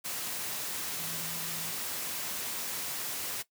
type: tone in noise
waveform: sine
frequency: 165.1 Hz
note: E3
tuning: 3 cents sharp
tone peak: -46 dBFS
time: 0.98-1.72 s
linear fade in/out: 20 ms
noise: white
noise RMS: -36 dBFS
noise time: 0.04-3.43 s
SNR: -13 dB
effects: noise-tail reverb RT60 0.1 s tail -17 dB re dry + high-pass 100 Hz 12 dB/octave